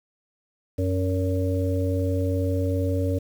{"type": "harmonic tone with a mistuned harmonic", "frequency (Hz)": 92.5, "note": "F#2", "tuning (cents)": 0, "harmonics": [1, 3, 5, 6], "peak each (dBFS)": [-23, -28, -30, -31], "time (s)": [0.78, 3.19], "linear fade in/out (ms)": 10, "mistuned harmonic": 6, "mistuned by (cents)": 31, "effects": ["8-bit"]}